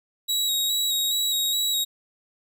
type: tone with vibrato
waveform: sawtooth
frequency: 3835 Hz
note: A#7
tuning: 48 cents sharp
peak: -19 dBFS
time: 0.28-1.85 s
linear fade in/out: 20 ms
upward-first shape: square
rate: 2.4 Hz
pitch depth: 22 cents each way
effects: none